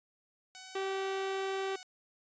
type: tone with vibrato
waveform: 5% pulse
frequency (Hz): 747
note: F#5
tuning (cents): +16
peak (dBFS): -35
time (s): 0.55-1.83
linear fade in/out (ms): 0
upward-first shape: sine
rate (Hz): 1.3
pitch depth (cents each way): 16
type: harmonic tone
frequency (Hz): 386.5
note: G4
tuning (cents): -24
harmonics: 1 / 2 / 3 / 4 / 5 / 6 / 7 / 8 / 9 / 10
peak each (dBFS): -34 / -40 / -44 / -46 / -48 / -50 / -51 / -52 / -53 / -54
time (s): 0.75-1.76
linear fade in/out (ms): 5
effects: resampled to 16000 Hz